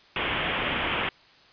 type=low-pass noise; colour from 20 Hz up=white; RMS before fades=-28 dBFS; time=0.16-1.09 s; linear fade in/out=2 ms; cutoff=3300 Hz; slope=96 dB/octave; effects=white hiss -55 dBFS RMS until 1.52 s + resampled to 11025 Hz